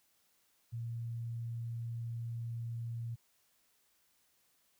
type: tone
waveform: sine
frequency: 116.54 Hz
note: A#2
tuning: in tune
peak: -37 dBFS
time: 0.72-3.16 s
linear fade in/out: 20 ms
effects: white hiss -73 dBFS RMS until 4.79 s